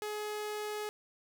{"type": "tone", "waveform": "sawtooth", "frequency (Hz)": 421.7, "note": "G#4", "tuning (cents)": 26, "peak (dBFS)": -32, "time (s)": [0.02, 0.89], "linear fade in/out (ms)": 0, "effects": []}